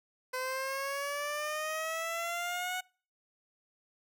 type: exponential sweep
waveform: 15% pulse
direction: up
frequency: 508 to 740 Hz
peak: -27 dBFS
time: 0.33-2.81 s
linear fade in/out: 10 ms
effects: noise-tail reverb RT60 0.4 s tail -25 dB re dry